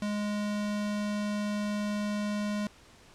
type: tone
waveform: square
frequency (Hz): 207.7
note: G#3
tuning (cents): 0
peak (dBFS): -30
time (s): 0.02-2.67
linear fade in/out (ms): 2
effects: pink hiss -56 dBFS RMS until 3.14 s + low-pass 8000 Hz 12 dB/octave